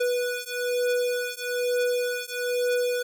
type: beating tone pair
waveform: square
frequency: 490.5 / 491.6 Hz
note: B4 / B4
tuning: -12 / -8 cents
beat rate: 1.1 Hz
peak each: -28 dBFS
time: 0-3.03 s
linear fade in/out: 10 ms
effects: none